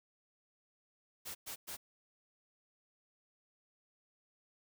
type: noise bursts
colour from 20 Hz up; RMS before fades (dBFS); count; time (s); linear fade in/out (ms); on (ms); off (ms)
white; -44; 3; 1.25-1.77; 20; 100; 110
effects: none